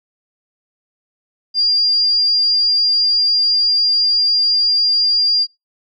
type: tone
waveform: sine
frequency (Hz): 4798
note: D8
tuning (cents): +36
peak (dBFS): -11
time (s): 1.54-5.47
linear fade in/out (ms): 50
effects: noise-tail reverb RT60 0.2 s tail -22 dB re dry

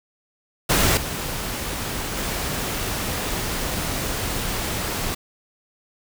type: noise with level steps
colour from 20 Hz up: pink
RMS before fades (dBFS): -18 / -28 / -26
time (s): 0.69-5.15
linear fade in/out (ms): 10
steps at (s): 0.97 / 2.17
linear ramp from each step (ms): 2
effects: none

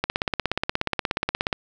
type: click train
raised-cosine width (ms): 0.3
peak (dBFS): -6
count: 26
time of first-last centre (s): 0.04-1.528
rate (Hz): 16.8
effects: none

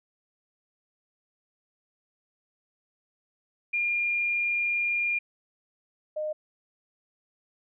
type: tone pair in turn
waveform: sine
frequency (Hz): 2409 / 612.8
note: D7 / D#5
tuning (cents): +43 / -27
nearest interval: 2 octaves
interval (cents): 2370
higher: first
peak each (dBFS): -24 / -28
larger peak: first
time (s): 3.73-5.19 / 6.16-6.33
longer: first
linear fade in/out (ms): 10
effects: none

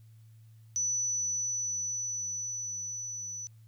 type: tone with level ramp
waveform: sine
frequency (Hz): 5960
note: F#8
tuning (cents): +12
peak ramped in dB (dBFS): -27 to -37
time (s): 0.76-3.47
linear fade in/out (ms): 0
effects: added 111 Hz sine -52 dBFS peak until 3.67 s + white hiss -72 dBFS RMS until 3.67 s

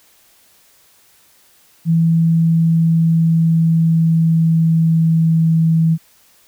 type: tone with pitch glide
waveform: sine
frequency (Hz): 164.81 to 162.54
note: E3 to E3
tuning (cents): 0 to -24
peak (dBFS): -10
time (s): 1.85-5.98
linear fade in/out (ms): 50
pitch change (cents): -24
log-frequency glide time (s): 1.98-5.49
effects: white hiss -52 dBFS RMS until 6.47 s

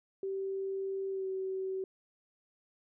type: tone with pitch glide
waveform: sine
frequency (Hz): 387.4 to 380.1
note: G4 to F#4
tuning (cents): -20 to +47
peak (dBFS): -33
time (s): 0.23-1.84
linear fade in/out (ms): 2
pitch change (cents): -33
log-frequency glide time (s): 1.1-1.27
effects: none

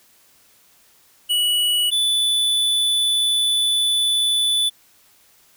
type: tone pair in turn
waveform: square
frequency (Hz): 2935 / 3481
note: F#7 / A7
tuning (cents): -15 / -19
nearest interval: minor third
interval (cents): 296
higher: second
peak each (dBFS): -17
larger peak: neither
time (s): 1.29-1.91 / 1.91-4.7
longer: second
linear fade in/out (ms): 20
effects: white hiss -55 dBFS RMS until 5.56 s

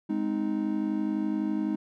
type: chord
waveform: triangle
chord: Ab major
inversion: none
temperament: just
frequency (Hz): 207.7 / 259.6 / 311.5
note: Ab3 / C4 / Eb4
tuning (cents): 0 / -13 / +2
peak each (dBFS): -28 / -32 / -27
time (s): 0.09-1.76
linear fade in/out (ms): 10
effects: none

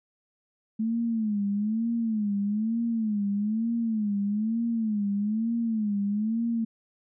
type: tone with vibrato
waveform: sine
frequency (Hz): 216.4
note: A3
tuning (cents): -29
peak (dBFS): -24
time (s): 0.79-6.65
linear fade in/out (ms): 10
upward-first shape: sine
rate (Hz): 1.1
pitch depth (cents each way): 130
effects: none

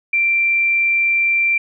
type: tone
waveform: sine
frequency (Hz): 2357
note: D7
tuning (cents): +6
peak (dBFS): -13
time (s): 0.13-1.58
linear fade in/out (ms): 5
effects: none

